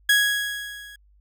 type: tone with level ramp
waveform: 30% pulse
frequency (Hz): 1661.2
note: G#6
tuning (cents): 0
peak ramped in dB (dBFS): -11 to -39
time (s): 0.09-0.96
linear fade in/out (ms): 5
effects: added 50 Hz sine -54 dBFS peak until 1.2 s